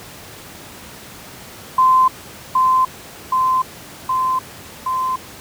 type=tone with echo; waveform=sine; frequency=1034 Hz; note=C6; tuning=21 cents flat; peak=-9 dBFS; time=1.78-2.08 s; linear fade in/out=5 ms; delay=770 ms; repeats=4; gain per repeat=-2 dB; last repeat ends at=5.16 s; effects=pink hiss -37 dBFS RMS until 5.4 s + high-pass 80 Hz 12 dB/octave